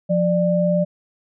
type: tone pair together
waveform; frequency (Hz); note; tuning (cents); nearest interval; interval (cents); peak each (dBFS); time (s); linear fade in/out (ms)
sine; 176.16 / 594; F3 / D5; +15 / +20; octave + major sixth; 2105; -18; 0.09-0.85; 20
effects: none